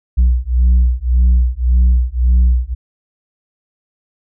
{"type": "beating tone pair", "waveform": "sine", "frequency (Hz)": [60.5, 62.3], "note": ["B1", "B1"], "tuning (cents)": [-35, 16], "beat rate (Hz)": 1.8, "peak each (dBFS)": -10, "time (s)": [0.17, 2.75], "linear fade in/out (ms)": 20, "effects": ["tanh soft clip ceiling -6 dBFS"]}